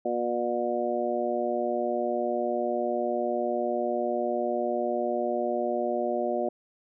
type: harmonic tone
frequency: 120 Hz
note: B2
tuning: 49 cents flat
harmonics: 2 / 3 / 4 / 5 / 6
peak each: -34 / -31 / -35 / -29 / -32 dBFS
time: 0.05-6.49 s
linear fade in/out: 5 ms
effects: none